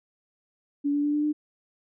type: tone with pitch steps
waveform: sine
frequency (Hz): 286.3 / 289.8 / 293.3 / 296.9 / 300.5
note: D4 / D4 / D4 / D4 / D4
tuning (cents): -44 / -23 / -2 / +19 / +40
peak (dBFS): -22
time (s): 0.84-1.33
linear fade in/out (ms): 20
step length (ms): 98
effects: none